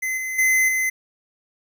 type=tone with level steps; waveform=square; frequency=2048 Hz; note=C7; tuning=38 cents flat; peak=-23 / -26 / -16 / -20 dBFS; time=0.02-0.9 s; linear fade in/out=10 ms; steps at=0.17 / 0.38 / 0.68 s; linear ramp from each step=10 ms; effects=none